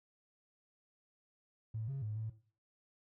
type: tone with pitch steps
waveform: triangle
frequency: 110.4 / 136.7 / 106.9 / 110 Hz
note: A2 / C#3 / A2 / A2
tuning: +6 / -24 / -49 / 0 cents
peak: -33 dBFS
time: 1.74-2.3 s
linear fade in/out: 10 ms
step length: 140 ms
effects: noise-tail reverb RT60 0.4 s tail -17 dB re dry + tanh soft clip ceiling -35 dBFS